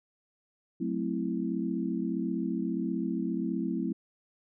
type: chord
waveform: sine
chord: F# half-diminished seventh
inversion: none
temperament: equal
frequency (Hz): 185 / 220 / 261.6 / 329.6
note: F#3 / A3 / C4 / E4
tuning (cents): 0 / 0 / 0 / 0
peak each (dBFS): -34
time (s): 0.8-3.93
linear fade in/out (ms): 10
effects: none